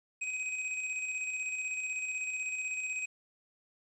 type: tone with tremolo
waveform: square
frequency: 2519 Hz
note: D#7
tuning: 21 cents sharp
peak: -33 dBFS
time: 0.21-3.06 s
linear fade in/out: 10 ms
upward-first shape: square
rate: 16 Hz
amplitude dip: 35%
effects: resampled to 24000 Hz + 11-bit